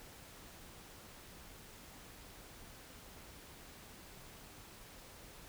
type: silence
effects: pink hiss -55 dBFS RMS until 5.48 s